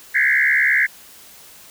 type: tone with frequency modulation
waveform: sine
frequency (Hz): 1874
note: A#6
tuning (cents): +9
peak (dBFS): -13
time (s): 0.14-0.87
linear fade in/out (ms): 20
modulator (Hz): 69.5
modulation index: 4
effects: white hiss -44 dBFS RMS until 1.7 s